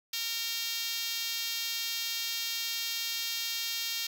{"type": "tone with high-pass filter", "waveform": "5% pulse", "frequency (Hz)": 461.1, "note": "A#4", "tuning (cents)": -19, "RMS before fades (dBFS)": -34, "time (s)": [0.13, 4.07], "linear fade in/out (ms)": 5, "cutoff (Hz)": 3200, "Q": 0.92, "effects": []}